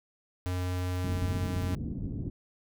square tone, 90.6 Hz, F#2, 36 cents flat, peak -30 dBFS, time 0.46-1.75 s, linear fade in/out 0 ms
white low-pass noise, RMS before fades -35 dBFS, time 1.04-2.3 s, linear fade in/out 5 ms, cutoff 250 Hz, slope 24 dB/octave
effects none

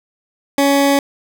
20% pulse tone, 279.8 Hz, C#4, 16 cents sharp, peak -6 dBFS, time 0.58-0.99 s, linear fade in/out 2 ms, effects none

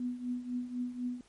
sine tone with tremolo, 246.9 Hz, B3, in tune, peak -30 dBFS, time 0-1.21 s, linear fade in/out 2 ms, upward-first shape triangle, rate 4 Hz, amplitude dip 80%, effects pink hiss -65 dBFS RMS until 1.28 s + MP3 48 kbps

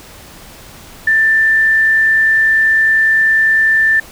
sine tone, 1775 Hz, A6, 15 cents sharp, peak -8 dBFS, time 1.07-4 s, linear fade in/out 5 ms, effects pink hiss -37 dBFS RMS until 4.11 s

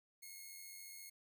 5% pulse tone with amplitude modulation, 2166 Hz, C#7, 41 cents flat, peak -39 dBFS, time 0.22-1.1 s, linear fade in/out 10 ms, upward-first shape sine, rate 94.4 Hz, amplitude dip 35%, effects none

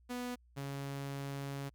sawtooth tone pair in turn, 246.4 / 139.13 Hz, B3 / C#3, -4 / +7 cents, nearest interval minor seventh, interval 989 cents, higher first, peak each -34 / -35 dBFS, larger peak first, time 0.09-0.36 / 0.56-1.7 s, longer second, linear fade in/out 20 ms, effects added 60 Hz sine -62 dBFS peak until 1.74 s

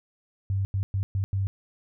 sine tone bursts at uneven times, 97.5 Hz, G2, 9 cents flat, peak -23 dBFS, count 5, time 0.5-0.65 / 0.74-0.83 / 0.94-1.03 / 1.15-1.24 / 1.33-1.47 s, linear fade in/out 0 ms, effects none

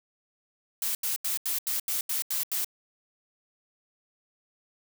blue noise bursts, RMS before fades -29 dBFS, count 9, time 0.82-2.646 s, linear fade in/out 2 ms, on 130 ms, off 82 ms, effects none

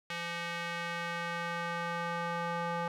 square tone with band-pass filter sweep, 170.9 Hz, F3, 37 cents flat, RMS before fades -36 dBFS, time 0.1-2.88 s, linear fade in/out 2 ms, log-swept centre 2400 to 1000 Hz, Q 1.2, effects none

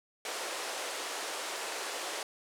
pink band-pass noise, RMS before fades -38 dBFS, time 0.25-2.23 s, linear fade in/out 2 ms, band 420 to 10000 Hz, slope 24 dB/octave, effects none

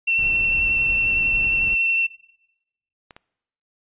sine tone with vibrato, 2701 Hz, E7, 42 cents sharp, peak -17 dBFS, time 0.07-2.07 s, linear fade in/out 10 ms, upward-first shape triangle, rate 11 Hz, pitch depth 15 cents each way
brown noise, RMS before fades -33 dBFS, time 0.18-1.75 s, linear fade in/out 10 ms
clicks, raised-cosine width 0.3 ms, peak -25 dBFS, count 2, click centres 3.108 / 3.165 s
effects noise-tail reverb RT60 0.9 s tail -22 dB re dry + resampled to 8000 Hz

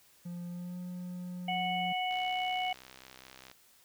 triangle tone with pitch glide, 174.61 to 179.21 Hz, F3 to F3, 0 to +45 cents, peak -36 dBFS, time 0.25-1.93 s, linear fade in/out 10 ms, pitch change +45 cents, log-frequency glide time 0.48-0.77 s
harmonic tone, 737 Hz, F#5, 7 cents flat, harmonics 1 / 3 / 4, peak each -32 / -37 / -38 dBFS, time 1.48-2.73 s, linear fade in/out 5 ms
click train, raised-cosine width 0.2 ms, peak -32 dBFS, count 92, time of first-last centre 2.11-3.514 s, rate 64.8 Hz
effects white hiss -63 dBFS RMS until 3.84 s

